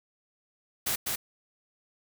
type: noise with echo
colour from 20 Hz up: white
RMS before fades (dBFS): -29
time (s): 0.86-0.96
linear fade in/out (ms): 10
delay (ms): 200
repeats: 1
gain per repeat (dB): -2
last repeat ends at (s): 1.16
effects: none